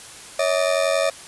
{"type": "ring-modulated tone", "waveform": "40% pulse", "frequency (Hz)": 602, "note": "D5", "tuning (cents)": 43, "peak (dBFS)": -14, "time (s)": [0.39, 1.1], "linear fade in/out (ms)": 5, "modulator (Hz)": 45.5, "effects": ["white hiss -40 dBFS RMS until 1.27 s", "resampled to 24000 Hz"]}